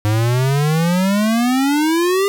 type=exponential sweep; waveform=square; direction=up; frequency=103.83 to 404.1 Hz; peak=-14 dBFS; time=0.05-2.28 s; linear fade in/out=0 ms; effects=none